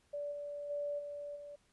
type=tone with level steps; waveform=sine; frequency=580 Hz; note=D5; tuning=22 cents flat; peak=-37 / -40 / -35 / -41 / -46 dBFS; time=0.13-1.56 s; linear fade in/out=10 ms; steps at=0.31 / 0.69 / 0.98 / 1.35 s; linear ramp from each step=20 ms; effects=pink hiss -72 dBFS RMS until 1.72 s + resampled to 24000 Hz